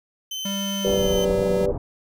30% pulse tone, 3071 Hz, G7, 36 cents flat, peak -25 dBFS, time 0.31-1.25 s, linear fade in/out 5 ms
square tone with pitch glide, 197.7 to 184.46 Hz, G3 to F#3, +15 to -5 cents, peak -27 dBFS, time 0.45-1.66 s, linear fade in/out 5 ms, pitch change -120 cents, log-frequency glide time 0.81-1.16 s
sine chord, G major, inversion none, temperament equal, 392 / 493.9 / 587.3 Hz, G4 / B4 / D5, 0 / 0 / 0 cents, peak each -24 / -23 / -25 dBFS, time 0.84-1.72 s, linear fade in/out 10 ms
pink low-pass noise, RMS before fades -29 dBFS, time 0.86-1.78 s, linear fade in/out 5 ms, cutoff 790 Hz, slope 24 dB/octave
effects none

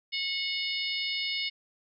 harmonic tone, 729 Hz, F#5, 26 cents flat, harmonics 3 / 4 / 5 / 6 / 7, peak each -34 / -35 / -36 / -37 / -37 dBFS, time 0.12-1.5 s, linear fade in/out 20 ms, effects none

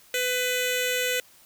10% pulse tone with notch filter, 500 Hz, B4, 21 cents sharp, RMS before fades -26 dBFS, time 0.14-1.2 s, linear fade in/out 2 ms, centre 1000 Hz, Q 1, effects white hiss -55 dBFS RMS until 1.45 s

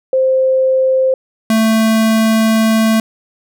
sine / square tone pair in turn, 523.3 / 221.7 Hz, C5 / A3, 0 / +13 cents, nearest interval octave + minor third, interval 1487 cents, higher first, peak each -9 / -10 dBFS, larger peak first, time 0.13-1.14 / 1.5-3 s, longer second, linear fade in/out 2 ms, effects none

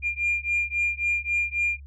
sine beating tone pair, 2400 / 2403.7 Hz, D7 / D7, +37 / +40 cents, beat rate 3.7 Hz, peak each -25 dBFS, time 0.02-1.8 s, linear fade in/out 50 ms, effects tanh soft clip ceiling -17 dBFS + added 70 Hz sine -40 dBFS peak until 1.86 s

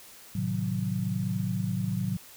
sine chord, A diminished seventh, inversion none, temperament equal, 110 / 130.81 / 155.56 / 185 Hz, A2 / C3 / Eb3 / Gb3, 0 / 0 / 0 / 0 cents, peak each -32 / -34 / -35 / -30 dBFS, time 0.35-2.17 s, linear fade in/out 5 ms, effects white hiss -50 dBFS RMS until 2.36 s

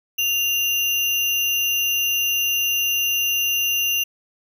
sine tone with sample-and-hold, 2794 Hz, F7, in tune, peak -18 dBFS, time 0.18-4.04 s, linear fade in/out 10 ms, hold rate 8820 Hz, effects none

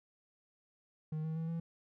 triangle tone with pitch steps, 155.56 / 159.01 / 162.54 / 166.15 Hz, D#3 / D#3 / E3 / E3, 0 / +38 / -24 / +14 cents, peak -33 dBFS, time 1.12-1.6 s, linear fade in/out 5 ms, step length 120 ms, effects none

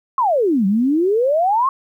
sine exponential two-way sweep, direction down then up, 1108.7 to 186.5 to 1108.7 Hz, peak -13 dBFS, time 0.18-1.69 s, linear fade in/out 2 ms, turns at 0.66 s, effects 9-bit

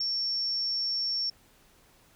sine tone, 5460 Hz, F8, 40 cents flat, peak -27 dBFS, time 0-1.3 s, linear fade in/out 5 ms, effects pink hiss -61 dBFS RMS until 2.15 s

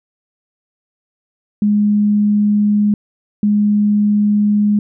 sine tone pair in turn, 207.7 / 207.7 Hz, G#3 / G#3, 0 / 0 cents, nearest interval unison, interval 0 cents, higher neither, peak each -10 dBFS, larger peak neither, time 1.62-2.94 / 3.43-4.79 s, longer second, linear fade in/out 2 ms, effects none

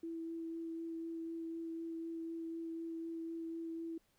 sine tone with vibrato, 329.6 Hz, E4, in tune, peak -40 dBFS, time 0.03-3.98 s, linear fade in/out 5 ms, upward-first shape sine, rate 4 Hz, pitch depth 10 cents each way, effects pink hiss -75 dBFS RMS until 4.18 s

